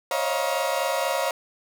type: tone cluster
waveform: 35% pulse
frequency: 536 / 560 / 632 / 701 / 954 Hz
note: C5 / C#5 / D#5 / F5 / A#5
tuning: +42 / +18 / +27 / +6 / +40 cents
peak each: -28 dBFS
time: 0.11-1.31 s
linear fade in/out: 2 ms
effects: none